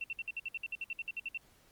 sine tone bursts, 2705 Hz, E7, 44 cents sharp, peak -35 dBFS, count 16, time 0.01-1.375 s, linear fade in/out 2 ms, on 30 ms, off 59 ms, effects pink hiss -65 dBFS RMS until 1.71 s + Opus 24 kbps

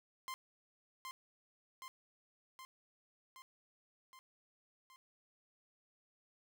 sawtooth tone with echo, 1046.5 Hz, C6, in tune, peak -38 dBFS, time 0.28-0.34 s, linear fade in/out 0 ms, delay 770 ms, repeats 6, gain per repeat -3 dB, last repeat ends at 4.96 s, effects none

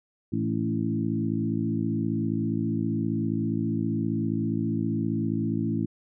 harmonic tone with a mistuned harmonic, 55 Hz, A1, in tune, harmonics 2 / 3 / 4 / 5 / 6, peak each -31 / -31 / -29 / -31 / -32 dBFS, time 0.32-5.86 s, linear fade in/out 10 ms, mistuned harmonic 5, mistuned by +25 cents, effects none

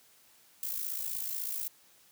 violet noise with amplitude modulation, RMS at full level -33 dBFS, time 0.63-1.68 s, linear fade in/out 0 ms, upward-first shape sine, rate 56.1 Hz, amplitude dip 65%, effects white hiss -62 dBFS RMS until 2.11 s + high-pass 80 Hz 12 dB/octave

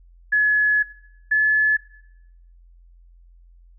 sine tone pair in turn, 1700 / 1720.7 Hz, G#6 / A6, +40 / -39 cents, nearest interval unison, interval 21 cents, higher second, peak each -14 dBFS, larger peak neither, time 0.32-0.83 / 1.31-1.77 s, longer first, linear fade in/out 10 ms, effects noise-tail reverb RT60 0.8 s tail -18 dB re dry + added 43 Hz sine -47 dBFS peak until 3.78 s

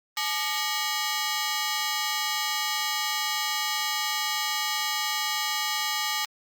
10% pulse ring-modulated tone, 1029 Hz, C6, 29 cents flat, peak -14 dBFS, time 0.17-6.25 s, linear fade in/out 2 ms, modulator 177 Hz, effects Opus 32 kbps

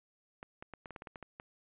clicks, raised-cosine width 0.5 ms, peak -30 dBFS, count 11, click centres 0.429 / 0.625 / 0.737 / 0.858 / 0.907 / 0.962 / 1.021 / 1.072 / 1.158 / 1.227 / 1.399 s, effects resampled to 8000 Hz

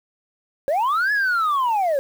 sine linear two-way sweep, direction up then down, 528 to 1720 to 528 Hz, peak -15 dBFS, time 0.68-1.99 s, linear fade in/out 0 ms, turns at 1.12 s, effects tanh soft clip ceiling -16 dBFS + 7-bit

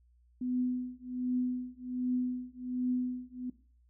sine tone with tremolo, 250.5 Hz, B3, 25 cents sharp, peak -27 dBFS, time 0.41-3.5 s, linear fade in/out 5 ms, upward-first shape triangle, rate 1.3 Hz, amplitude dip 100%, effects noise-tail reverb RT60 0.4 s tail -17 dB re dry + added 60 Hz sine -62 dBFS peak until 3.89 s

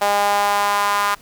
sawtooth tone with high-pass filter sweep, 203.4 Hz, G#3, 36 cents flat, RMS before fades -18 dBFS, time 0.01-1.15 s, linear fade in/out 10 ms, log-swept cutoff 720 to 1100 Hz, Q 3.5, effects pink hiss -48 dBFS RMS until 1.21 s

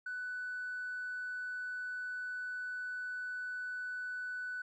sine tone with hard clipping, 1492 Hz, F#6, 14 cents sharp, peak -38 dBFS, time 0.06-4.62 s, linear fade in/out 5 ms, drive 1 dB, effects resampled to 16000 Hz

